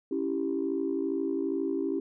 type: chord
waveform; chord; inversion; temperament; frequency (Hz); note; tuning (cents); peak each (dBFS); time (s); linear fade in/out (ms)
sine; C# diminished; none; equal; 277.2 / 329.6 / 392; C#4 / E4 / G4; 0 / 0 / 0; -31; 0.11-2; 5
effects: tanh soft clip ceiling -19 dBFS